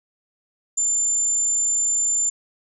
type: tone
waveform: sine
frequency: 7170 Hz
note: A8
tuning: 32 cents sharp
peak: -18 dBFS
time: 0.77-2.3 s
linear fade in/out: 10 ms
effects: none